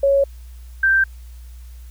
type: tone pair in turn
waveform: sine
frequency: 554.4 / 1568.1 Hz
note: C#5 / G6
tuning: 0 / 0 cents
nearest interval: octave + tritone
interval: 1800 cents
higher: second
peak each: -12 dBFS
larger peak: neither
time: 0.03-0.24 / 0.83-1.04 s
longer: neither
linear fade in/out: 5 ms
effects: added 60 Hz sine -35 dBFS peak until 1.9 s + white hiss -54 dBFS RMS until 1.9 s